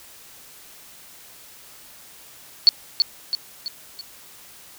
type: tone with echo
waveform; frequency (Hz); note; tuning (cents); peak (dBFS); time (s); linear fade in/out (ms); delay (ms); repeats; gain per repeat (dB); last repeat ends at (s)
sine; 4435; C#8; 0; -7; 2.67-2.69; 0; 330; 4; -6; 4.01
effects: white hiss -46 dBFS RMS until 4.78 s